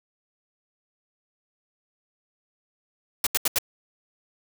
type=noise bursts; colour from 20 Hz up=white; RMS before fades=-22 dBFS; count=4; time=3.24-3.585 s; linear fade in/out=2 ms; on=27 ms; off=79 ms; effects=none